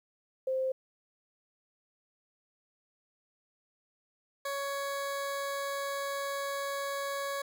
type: tone pair in turn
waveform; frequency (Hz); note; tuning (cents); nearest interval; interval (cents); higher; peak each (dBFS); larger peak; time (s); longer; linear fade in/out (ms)
sine / 20% pulse; 523.3 / 557.9; C5 / C#5; 0 / +11; minor second; 111; second; -28 / -28; neither; 0.47-0.72 / 4.45-7.42; second; 5
effects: 11-bit